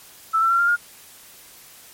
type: tone with pitch steps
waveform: sine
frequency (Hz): 1318.5 / 1343.1 / 1368.2 / 1393.7 / 1419.7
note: E6 / E6 / F6 / F6 / F6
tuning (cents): 0 / +32 / -36 / -4 / +28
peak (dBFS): -15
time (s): 0.33-0.765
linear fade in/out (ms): 20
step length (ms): 87
effects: white hiss -46 dBFS RMS until 1.93 s + MP3 64 kbps